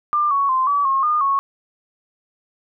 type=tone with pitch steps; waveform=sine; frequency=1194 / 1114 / 1041 / 1145 / 1080 / 1217 / 1102 Hz; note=D6 / C#6 / C6 / D6 / C#6 / D#6 / C#6; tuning=+28 / +8 / -9 / -44 / -45 / -39 / -11 cents; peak=-15 dBFS; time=0.13-1.39 s; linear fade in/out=0 ms; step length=180 ms; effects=none